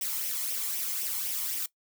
blue noise with flanger, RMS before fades -32 dBFS, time 0.01-1.66 s, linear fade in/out 2 ms, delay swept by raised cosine 0.34 to 0.97 ms, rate 3.9 Hz, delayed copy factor +0.55, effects noise-tail reverb RT60 0.1 s tail -19 dB re dry

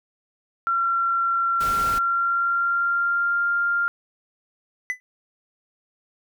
sine tone with pitch glide, 1366 to 1397.1 Hz, F6 to F6, -39 to 0 cents, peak -19 dBFS, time 0.67-3.88 s, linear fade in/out 0 ms, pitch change +39 cents, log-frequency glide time 1.55-3.43 s
pink noise, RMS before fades -33 dBFS, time 1.6-1.99 s, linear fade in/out 10 ms
triangle tone with exponential decay, 2003 Hz, B6, 24 cents sharp, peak -17 dBFS, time 4.9-5 s, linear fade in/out 0 ms, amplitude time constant 20 ms
effects none

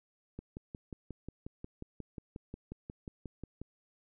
click train, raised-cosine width 3 ms, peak -29 dBFS, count 19, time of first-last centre 0.39-3.616 s, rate 5.58 Hz, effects none

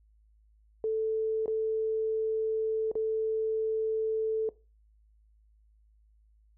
sine tone with dropouts, 440 Hz, A4, in tune, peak -26 dBFS, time 0.84-4.49 s, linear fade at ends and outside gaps 1 ms, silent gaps 1.459-1.479 / 2.915-2.954 s, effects noise-tail reverb RT60 0.3 s tail -20 dB re dry + added 53 Hz sine -60 dBFS peak until 6.57 s

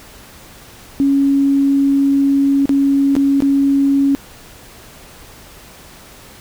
sine tone with dropouts, 277.2 Hz, C#4, in tune, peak -10 dBFS, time 1-4.15 s, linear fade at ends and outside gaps 0 ms, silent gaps 2.656-2.693 / 3.153-3.165 / 3.404-3.422 s, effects pink hiss -40 dBFS RMS until 6.4 s

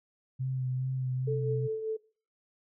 sine tone with vibrato, 129.5 Hz, C3, 17 cents flat, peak -29 dBFS, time 0.39-1.68 s, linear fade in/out 20 ms, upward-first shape sine, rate 2.4 Hz, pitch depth 24 cents each way
sine tone with tremolo, 439.4 Hz, A4, 2 cents flat, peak -28 dBFS, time 1.27-1.97 s, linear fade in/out 10 ms, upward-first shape triangle, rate 5.1 Hz, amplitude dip 55%
effects noise-tail reverb RT60 0.4 s tail -21 dB re dry

